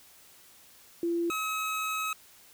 sine / 25% pulse tone pair in turn, 340.3 / 1279.6 Hz, F4 / D#6, -45 / +48 cents, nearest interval octave + major seventh, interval 2293 cents, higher second, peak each -26 dBFS, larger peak neither, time 1.03-1.3 / 1.3-2.13 s, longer second, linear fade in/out 2 ms, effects white hiss -56 dBFS RMS until 2.53 s

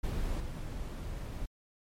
brown noise with level steps, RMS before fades -33 / -38 dBFS, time 0.03-1.46 s, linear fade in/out 10 ms, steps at 0.4 s, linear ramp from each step 2 ms, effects MP3 64 kbps

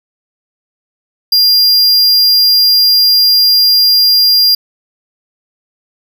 square tone, 4800 Hz, D8, 37 cents sharp, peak -6 dBFS, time 1.32-4.55 s, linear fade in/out 5 ms, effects none

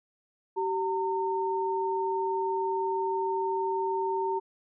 sine tone pair together, 383.9 / 913.1 Hz, G4 / A#5, -36 / -36 cents, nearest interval octave + minor third, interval 1500 cents, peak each -29 / -29 dBFS, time 0.56-4.4 s, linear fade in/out 20 ms, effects none

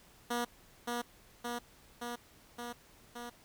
10% pulse tone with echo, 239.8 Hz, A#3, 49 cents sharp, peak -24 dBFS, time 0.3-0.45 s, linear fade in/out 10 ms, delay 570 ms, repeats 5, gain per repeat -2 dB, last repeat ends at 3.3 s, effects pink hiss -61 dBFS RMS until 3.44 s

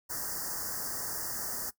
white band-stop noise, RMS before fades -36 dBFS, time 0.09-1.71 s, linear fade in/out 20 ms, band 1900 to 4700 Hz, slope 96 dB/octave, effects noise-tail reverb RT60 0.1 s tail -19 dB re dry

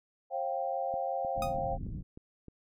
sine chord, C suspended fourth, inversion none, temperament equal with one note detuned, 536.1 / 698.5 / 784 Hz, C5 / F5 / G5, +42 / 0 / 0 cents, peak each -35 dBFS, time 0.3-1.78 s, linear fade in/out 50 ms
click train, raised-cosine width 3 ms, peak -34 dBFS, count 6, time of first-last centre 0.94-2.483 s, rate 3.24 Hz
pink low-pass noise, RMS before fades -39 dBFS, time 1.35-2.03 s, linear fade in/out 20 ms, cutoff 240 Hz, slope 24 dB/octave
sawtooth tone with exponential decay, 1244.5 Hz, D#6, in tune, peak -29 dBFS, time 1.42-1.57 s, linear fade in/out 2 ms, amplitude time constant 31 ms
effects none

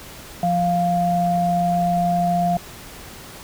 sine tone pair together, 174.61 / 698.4 Hz, F3 / F5, 0 / 0 cents, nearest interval 2 octaves, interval 2400 cents, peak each -21 / -18 dBFS, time 0.43-2.57 s, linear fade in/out 2 ms, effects pink hiss -39 dBFS RMS until 3.43 s

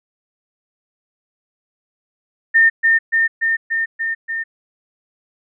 sine tone with echo, 1816 Hz, A#6, 46 cents flat, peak -8 dBFS, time 2.54-2.7 s, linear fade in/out 20 ms, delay 290 ms, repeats 6, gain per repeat -2 dB, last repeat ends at 4.44 s, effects none

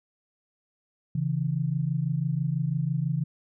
sine tone pair together, 136.44 / 162.5 Hz, C#3 / E3, -27 / -24 cents, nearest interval minor third, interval 303 cents, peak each -27 dBFS, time 1.15-3.24 s, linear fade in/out 5 ms, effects none

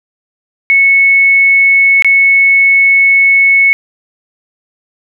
sine tone with dropouts, 2204 Hz, C#7, 11 cents flat, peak -4 dBFS, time 0.7-3.73 s, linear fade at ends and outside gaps 0 ms, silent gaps 2.023-2.046 s, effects none

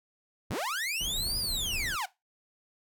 sawtooth linear two-way sweep, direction up then down, 32.48 to 5000 to 681 Hz, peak -27 dBFS, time 0.5-2.06 s, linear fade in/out 10 ms, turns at 1.38 s
brown noise, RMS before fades -39 dBFS, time 1-1.96 s, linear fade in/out 10 ms
effects noise-tail reverb RT60 0.2 s tail -18 dB re dry

